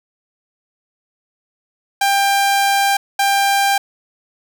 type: tone bursts at uneven times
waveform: sawtooth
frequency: 794 Hz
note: G5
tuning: 22 cents sharp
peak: -9 dBFS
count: 2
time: 2.01-2.97 / 3.19-3.78 s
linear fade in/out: 5 ms
effects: none